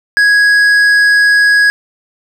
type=tone with tanh clipping; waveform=triangle; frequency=1661.2 Hz; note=G#6; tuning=in tune; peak=-7 dBFS; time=0.17-1.7 s; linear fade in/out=0 ms; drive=12 dB; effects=none